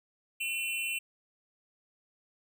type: tone with amplitude modulation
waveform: square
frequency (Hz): 2711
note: E7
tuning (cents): +48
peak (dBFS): -28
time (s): 0.4-0.99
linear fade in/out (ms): 10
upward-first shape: sine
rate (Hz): 282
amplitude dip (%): 90
effects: none